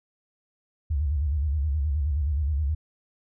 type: tone with vibrato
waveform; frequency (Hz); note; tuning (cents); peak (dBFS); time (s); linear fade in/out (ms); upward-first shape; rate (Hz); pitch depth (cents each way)
sine; 73; D2; -10; -22; 0.9-2.75; 10; square; 9.5; 120
effects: none

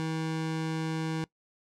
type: tone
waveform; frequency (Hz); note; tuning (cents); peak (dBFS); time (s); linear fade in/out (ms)
25% pulse; 160; D#3; +49; -26; 0-1.24; 0
effects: noise-tail reverb RT60 0.1 s tail -21 dB re dry + low-pass 7000 Hz 12 dB/octave

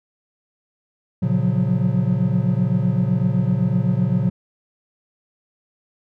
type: chord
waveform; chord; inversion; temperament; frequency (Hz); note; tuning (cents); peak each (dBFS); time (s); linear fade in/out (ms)
triangle; Gb major seventh; first; equal with one note detuned; 116.54 / 138.59 / 177.15 / 185; Bb2 / Db3 / F3 / Gb3; 0 / 0 / +25 / 0; -20; 1.22-4.3; 10
effects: none

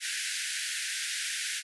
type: band-pass noise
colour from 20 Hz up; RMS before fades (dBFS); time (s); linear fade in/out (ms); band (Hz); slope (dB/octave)
pink; -34; 0-1.63; 50; 1500 to 11000; 96
effects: none

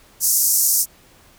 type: band-pass noise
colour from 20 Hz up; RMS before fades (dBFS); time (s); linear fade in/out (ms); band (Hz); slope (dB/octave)
white; -17; 0.2-0.86; 50; 5400 to 15000; 48
effects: pink hiss -51 dBFS RMS until 1.38 s

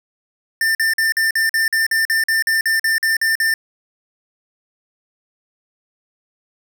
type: tone bursts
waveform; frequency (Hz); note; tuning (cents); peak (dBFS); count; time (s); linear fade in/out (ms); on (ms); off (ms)
square; 1793; A6; +32; -15; 16; 0.61-3.54; 2; 140; 46
effects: none

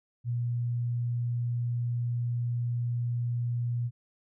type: tone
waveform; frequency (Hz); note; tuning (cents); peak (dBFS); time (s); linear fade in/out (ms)
sine; 120; B2; -49; -27; 0.24-3.91; 50
effects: none

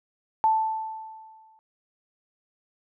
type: tone with exponential decay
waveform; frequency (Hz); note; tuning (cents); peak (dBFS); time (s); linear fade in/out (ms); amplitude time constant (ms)
sine; 880; A5; 0; -16; 0.44-1.59; 0; 250
effects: none

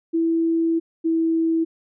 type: tone pair in turn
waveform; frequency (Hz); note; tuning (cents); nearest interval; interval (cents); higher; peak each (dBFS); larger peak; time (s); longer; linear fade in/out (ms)
sine; 329.6 / 326.8; E4 / E4; 0 / -15; unison; 15; first; -17; neither; 0.13-0.8 / 1.04-1.65; first; 20
effects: none

